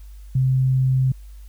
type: tone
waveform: sine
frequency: 130.81 Hz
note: C3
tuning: in tune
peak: -15 dBFS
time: 0.35-1.12 s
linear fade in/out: 5 ms
effects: added 50 Hz sine -37 dBFS peak until 1.48 s + white hiss -58 dBFS RMS until 1.48 s

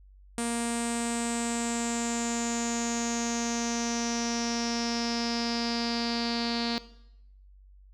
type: tone with low-pass filter sweep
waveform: sawtooth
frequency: 234.5 Hz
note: A#3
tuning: 11 cents sharp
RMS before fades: -30 dBFS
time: 0.38-6.78 s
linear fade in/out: 0 ms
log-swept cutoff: 8900 to 4400 Hz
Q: 8.5
effects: noise-tail reverb RT60 0.8 s tail -17 dB re dry + added 48 Hz sine -51 dBFS peak until 7.93 s

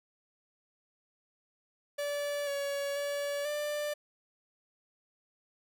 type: tone with pitch steps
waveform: 45% pulse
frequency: 578 / 564 / 572 / 592 Hz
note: D5 / C#5 / D5 / D5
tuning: -28 / +30 / -46 / +14 cents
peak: -32 dBFS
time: 1.98-3.94 s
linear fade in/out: 10 ms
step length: 490 ms
effects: none

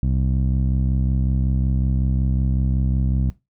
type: tone with low-pass filter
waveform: 15% pulse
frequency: 65.4 Hz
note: C2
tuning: in tune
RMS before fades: -20 dBFS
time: 0.03-3.3 s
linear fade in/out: 0 ms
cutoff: 160 Hz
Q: 0.7
effects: noise-tail reverb RT60 0.2 s tail -17 dB re dry

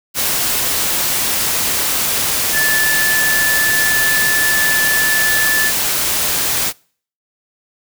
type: tone in noise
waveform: sine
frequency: 1744 Hz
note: A6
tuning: 16 cents flat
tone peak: -14 dBFS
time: 2.52-5.72 s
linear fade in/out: 50 ms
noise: white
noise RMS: -17 dBFS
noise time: 0.14-6.73 s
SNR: 0 dB
effects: noise-tail reverb RT60 0.5 s tail -26 dB re dry

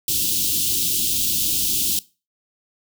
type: band-stop noise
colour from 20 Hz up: white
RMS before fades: -21 dBFS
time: 0.08-1.99 s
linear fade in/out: 2 ms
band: 360 to 2900 Hz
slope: 48 dB/octave
effects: noise-tail reverb RT60 0.3 s tail -20 dB re dry

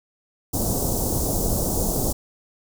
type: band-stop noise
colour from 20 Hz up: pink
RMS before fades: -23 dBFS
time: 0.53-2.13 s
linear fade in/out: 10 ms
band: 760 to 6100 Hz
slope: 24 dB/octave
effects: none

